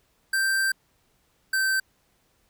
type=tone pair in turn; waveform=square; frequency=1568 / 1550.9 Hz; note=G6 / G6; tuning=0 / -19 cents; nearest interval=unison; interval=19 cents; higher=first; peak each=-22 dBFS; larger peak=neither; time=0.33-0.72 / 1.53-1.8 s; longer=first; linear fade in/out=5 ms; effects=pink hiss -67 dBFS RMS until 2.49 s